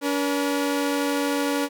sawtooth tone pair together, 285 / 479.3 Hz, C#4 / A#4, +48 / +48 cents, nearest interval major sixth, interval 900 cents, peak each -19 / -24 dBFS, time 0.01-1.69 s, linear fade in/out 50 ms, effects none

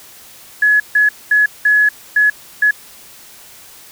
sine tone bursts at uneven times, 1694 Hz, G#6, 34 cents sharp, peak -8 dBFS, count 6, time 0.62-0.8 / 0.95-1.09 / 1.31-1.46 / 1.65-1.89 / 2.16-2.3 / 2.62-2.71 s, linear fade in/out 5 ms, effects white hiss -40 dBFS RMS until 3.91 s

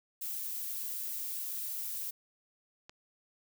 violet noise, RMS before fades -38 dBFS, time 0.21-2.11 s, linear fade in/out 10 ms
click, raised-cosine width 0.2 ms, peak -31 dBFS, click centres 2.895 s
effects none

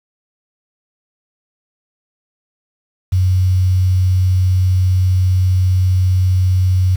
sine tone with quantisation, 92.5 Hz, F#2, in tune, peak -10 dBFS, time 3.12-6.96 s, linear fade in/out 10 ms, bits 6, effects none

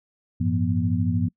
sine tone cluster, 95.8 / 108.9 / 170.7 / 242.2 Hz, G2 / A2 / F3 / B3, -39 / -17 / -39 / -34 cents, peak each -24 / -27 / -26 / -26 dBFS, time 0.4-1.29 s, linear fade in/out 10 ms, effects noise-tail reverb RT60 0.1 s tail -26 dB re dry

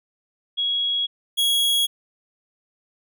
sine / 45% pulse tone pair in turn, 3322 / 3322 Hz, G#7 / G#7, 0 / 0 cents, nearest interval unison, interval 0 cents, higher neither, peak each -20 / -17 dBFS, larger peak second, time 0.57-1.07 / 1.37-1.87 s, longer neither, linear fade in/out 20 ms, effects none

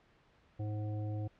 harmonic tone, 105.8 Hz, G#2, 33 cents sharp, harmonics 1 / 3 / 5 / 7, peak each -35 / -45 / -49 / -52 dBFS, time 0.59-1.28 s, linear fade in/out 10 ms, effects pink hiss -67 dBFS RMS until 1.39 s + low-pass 3000 Hz 12 dB/octave

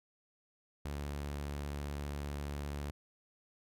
sawtooth tone with vibrato, 72 Hz, D2, 34 cents flat, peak -34 dBFS, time 0.85-2.91 s, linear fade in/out 5 ms, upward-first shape sine, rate 15 Hz, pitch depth 13 cents each way, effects none

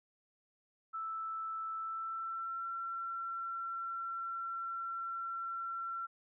sine tone with pitch glide, 1318.5 to 1355.6 Hz, E6 to E6, 0 to +48 cents, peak -37 dBFS, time 0.93-6.07 s, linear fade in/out 20 ms, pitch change +48 cents, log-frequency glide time 1.76-2.67 s, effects none

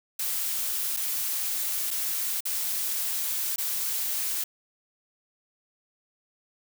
blue noise with dropouts, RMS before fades -29 dBFS, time 0.19-4.44 s, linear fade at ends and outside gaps 5 ms, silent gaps 0.966-0.97 / 1.907-1.911 / 2.406-2.453 / 3.56-3.581 s, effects none

